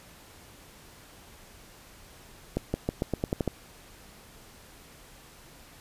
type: accelerating click train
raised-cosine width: 2 ms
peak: -13 dBFS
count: 9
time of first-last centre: 2.57-3.477 s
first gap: 170 ms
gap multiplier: 0.88
effects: pink hiss -52 dBFS RMS until 5.8 s + resampled to 32000 Hz